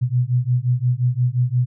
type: beating tone pair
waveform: sine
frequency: 121.4 / 127.1 Hz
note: B2 / C3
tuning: -29 / -50 cents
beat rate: 5.7 Hz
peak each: -19 dBFS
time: 0.01-1.66 s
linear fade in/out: 20 ms
effects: none